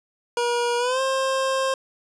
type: tone with pitch glide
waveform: 25% pulse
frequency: 478.6 to 531 Hz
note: A#4 to C5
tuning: +46 to +25 cents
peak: -17 dBFS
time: 0.37-1.74 s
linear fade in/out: 2 ms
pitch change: +179 cents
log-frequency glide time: 0.78-1.01 s
effects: resampled to 22050 Hz + 9-bit